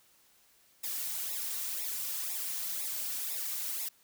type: noise with flanger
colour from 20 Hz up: blue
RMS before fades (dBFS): -36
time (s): 0.83-3.89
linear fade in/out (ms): 10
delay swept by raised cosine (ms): 0.65 to 3.15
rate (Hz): 2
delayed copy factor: -1
effects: white hiss -65 dBFS RMS until 4.03 s